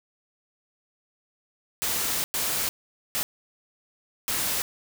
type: noise bursts at uneven times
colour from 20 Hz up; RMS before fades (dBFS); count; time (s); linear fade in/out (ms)
white; -27; 4; 1.82-2.24 / 2.34-2.69 / 3.15-3.23 / 4.28-4.62; 0
effects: none